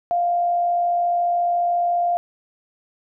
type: tone with frequency modulation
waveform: sine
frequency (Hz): 698.5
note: F5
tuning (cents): 0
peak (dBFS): -17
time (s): 0.11-2.17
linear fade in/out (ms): 0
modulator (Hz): 54.3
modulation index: 0.23
effects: none